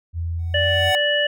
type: tone with pitch glide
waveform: sine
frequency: 83.9 to 88.63 Hz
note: E2 to F2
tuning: +31 to +26 cents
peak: -22 dBFS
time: 0.13-0.93 s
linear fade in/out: 50 ms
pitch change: +95 cents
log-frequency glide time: 0.42-0.67 s
type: tone with exponential growth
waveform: square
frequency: 746 Hz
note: F#5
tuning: 14 cents sharp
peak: -20 dBFS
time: 0.39-0.95 s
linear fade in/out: 0 ms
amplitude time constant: 120 ms
type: harmonic tone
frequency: 586 Hz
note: D5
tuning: 4 cents flat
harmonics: 1 / 3 / 5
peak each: -21 / -21 / -21 dBFS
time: 0.54-1.27 s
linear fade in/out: 5 ms
effects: none